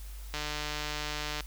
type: click train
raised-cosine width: 0.2 ms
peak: -17 dBFS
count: 161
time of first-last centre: 0.34-1.407 s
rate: 150 Hz
effects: added 50 Hz sine -40 dBFS peak until 1.46 s + white hiss -53 dBFS RMS until 1.46 s